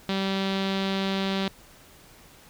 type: tone with low-pass filter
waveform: sawtooth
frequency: 193.6 Hz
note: G3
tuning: 21 cents flat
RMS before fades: -27 dBFS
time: 0.09-1.48 s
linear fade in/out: 0 ms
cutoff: 3800 Hz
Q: 3.3
effects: pink hiss -52 dBFS RMS until 2.49 s